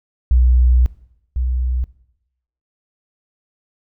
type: tone pair in turn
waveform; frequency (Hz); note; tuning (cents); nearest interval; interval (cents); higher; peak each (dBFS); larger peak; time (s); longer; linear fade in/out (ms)
sine; 61.74 / 62.46; B1 / B1; 0 / +20; unison; 20; second; -9 / -16; first; 0.31-0.86 / 1.36-1.84; first; 0
effects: noise-tail reverb RT60 0.8 s tail -19 dB re dry